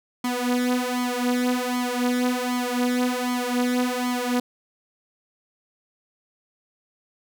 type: tone with flanger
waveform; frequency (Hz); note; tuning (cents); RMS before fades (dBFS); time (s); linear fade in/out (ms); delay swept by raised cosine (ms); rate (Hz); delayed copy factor
sawtooth; 247.7; B3; +5; -24; 0.24-4.4; 5; 0.92 to 4.62; 1.3; +0.8
effects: none